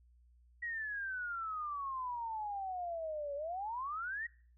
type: exponential two-way sweep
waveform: sine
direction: down then up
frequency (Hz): 1920 to 559 to 1920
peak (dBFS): -37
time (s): 0.62-4.27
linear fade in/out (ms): 10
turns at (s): 3.35
effects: noise-tail reverb RT60 0.5 s tail -23 dB re dry + added 60 Hz sine -62 dBFS peak until 4.57 s